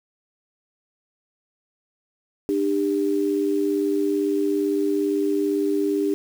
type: tone pair together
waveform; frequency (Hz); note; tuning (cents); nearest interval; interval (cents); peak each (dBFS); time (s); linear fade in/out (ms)
sine; 300 / 397.7; D4 / G4; +37 / +25; perfect fourth; 488; -22; 2.49-6.14; 0
effects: 7-bit